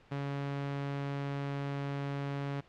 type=tone; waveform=sawtooth; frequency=140.5 Hz; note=C#3; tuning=24 cents sharp; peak=-30 dBFS; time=0.11-2.61 s; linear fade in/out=10 ms; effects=pink hiss -61 dBFS RMS until 2.68 s + low-pass 3000 Hz 12 dB/octave